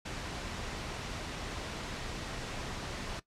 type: low-pass noise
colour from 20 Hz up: pink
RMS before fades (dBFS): -40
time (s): 0.05-3.2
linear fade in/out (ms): 10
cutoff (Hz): 5800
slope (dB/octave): 12
effects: noise-tail reverb RT60 0.1 s tail -17 dB re dry + low-pass 11000 Hz 12 dB/octave